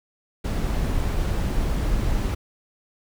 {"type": "noise", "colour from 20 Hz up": "brown", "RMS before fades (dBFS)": -23, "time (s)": [0.44, 2.35], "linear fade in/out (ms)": 10, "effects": []}